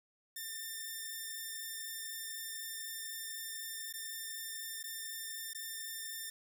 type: tone with dropouts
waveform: 5% pulse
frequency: 1796 Hz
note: A6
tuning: 35 cents sharp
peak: -30 dBFS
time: 0.36-6.3 s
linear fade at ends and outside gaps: 5 ms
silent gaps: 3.927-3.937 / 4.83-4.838 / 5.534-5.547 s
effects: none